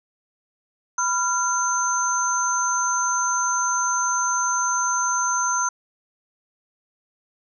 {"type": "tone cluster", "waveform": "sine", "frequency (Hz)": [992, 1385, 6240], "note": ["B5", "F6", "G8"], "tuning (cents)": [7, -15, -9], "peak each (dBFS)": -24, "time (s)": [0.98, 5.69], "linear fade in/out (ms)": 5, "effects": []}